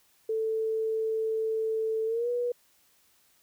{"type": "tone with pitch glide", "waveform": "sine", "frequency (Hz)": [442.3, 485.1], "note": ["A4", "B4"], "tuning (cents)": [9, -31], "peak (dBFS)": -26, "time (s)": [0.29, 2.52], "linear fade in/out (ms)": 5, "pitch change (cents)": 160, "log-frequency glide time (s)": [2.06, 2.29], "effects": ["white hiss -65 dBFS RMS until 3.42 s"]}